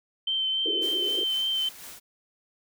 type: tone with vibrato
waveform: sine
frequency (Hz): 3100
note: G7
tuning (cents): -20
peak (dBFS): -24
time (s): 0.27-1.69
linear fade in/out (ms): 5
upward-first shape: triangle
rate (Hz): 3.5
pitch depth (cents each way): 18
type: band-pass noise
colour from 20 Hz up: white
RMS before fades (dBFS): -35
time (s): 0.65-1.24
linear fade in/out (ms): 10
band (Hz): 330 to 440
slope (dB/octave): 48
type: noise with tremolo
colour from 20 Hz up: white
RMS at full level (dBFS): -42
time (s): 0.81-2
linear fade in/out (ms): 20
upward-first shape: sine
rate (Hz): 4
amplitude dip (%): 45
effects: none